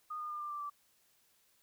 sine tone with pitch steps, 1230 / 1216.6 / 1203.3 / 1190.2 / 1177.2 / 1164.3 Hz, D#6 / D#6 / D6 / D6 / D6 / D6, -20 / -39 / +42 / +23 / +4 / -15 cents, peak -38 dBFS, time 0.1-0.7 s, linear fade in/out 10 ms, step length 100 ms, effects white hiss -71 dBFS RMS until 1.62 s

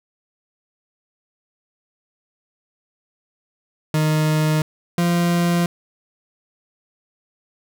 40% pulse tone pair in turn, 154.7 / 172.79 Hz, D#3 / F3, -10 / -18 cents, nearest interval major second, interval 192 cents, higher second, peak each -15 / -15 dBFS, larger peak neither, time 3.94-4.62 / 4.98-5.66 s, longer neither, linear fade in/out 2 ms, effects none

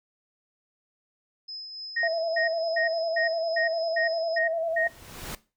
sine tone with tremolo, 5100 Hz, D#8, 42 cents sharp, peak -34 dBFS, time 1.48-4.39 s, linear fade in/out 10 ms, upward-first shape triangle, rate 3.5 Hz, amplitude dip 40%
sine tone bursts, 1864.7 Hz, A#6, in tune, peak -24 dBFS, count 8, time 1.96-4.88 s, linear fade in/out 10 ms, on 120 ms, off 280 ms
sine tone with vibrato, 659.3 Hz, E5, in tune, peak -25 dBFS, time 2.03-4.87 s, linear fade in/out 2 ms, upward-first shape square, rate 10 Hz, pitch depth 34 cents each way
pink noise with exponential growth, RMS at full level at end -34 dBFS, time 4.43-5.35 s, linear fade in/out 2 ms, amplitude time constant 200 ms
effects noise-tail reverb RT60 0.3 s tail -18 dB re dry

